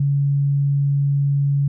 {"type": "tone", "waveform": "sine", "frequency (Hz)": 140.9, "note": "C#3", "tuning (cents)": 29, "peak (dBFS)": -15, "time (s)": [0, 1.68], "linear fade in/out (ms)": 5, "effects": []}